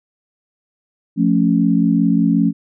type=chord; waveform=sine; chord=F augmented; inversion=none; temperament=equal; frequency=174.61 / 220 / 277.2 Hz; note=F3 / A3 / C#4; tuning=0 / 0 / 0 cents; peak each=-16 dBFS; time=1.16-2.53 s; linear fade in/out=50 ms; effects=none